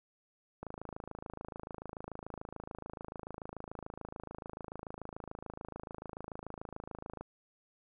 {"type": "click train", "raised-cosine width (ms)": 1, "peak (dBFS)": -28, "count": 178, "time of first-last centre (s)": [0.63, 7.21], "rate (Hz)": 26.9, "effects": []}